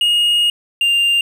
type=tone pair in turn; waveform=triangle; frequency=2864 / 2795 Hz; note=F7 / F7; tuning=+43 / +1 cents; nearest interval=unison; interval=42 cents; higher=first; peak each=-10 dBFS; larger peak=neither; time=0.01-0.5 / 0.81-1.21 s; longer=first; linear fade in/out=2 ms; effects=none